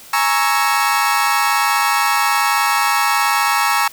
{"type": "chord", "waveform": "30% pulse", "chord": "A# half-diminished seventh", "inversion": "third", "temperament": "equal with one note detuned", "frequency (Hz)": [833.5, 932.3, 1108.7, 1318.5], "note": ["G#5", "A#5", "C#6", "E6"], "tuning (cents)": [6, 0, 0, 0], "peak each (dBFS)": -17, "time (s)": [0.13, 3.88], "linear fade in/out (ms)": 5, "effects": ["white hiss -40 dBFS RMS until 3.92 s"]}